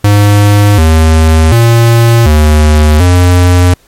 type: tone with pitch steps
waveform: square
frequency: 102.7 / 79.6 / 116.4 / 76.1 / 89.4 Hz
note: G#2 / D#2 / A#2 / D#2 / F2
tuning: -19 / +40 / -2 / -38 / +41 cents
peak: -3 dBFS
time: 0.04-3.74 s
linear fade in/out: 5 ms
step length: 740 ms
effects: pink hiss -46 dBFS RMS until 3.87 s + MP3 64 kbps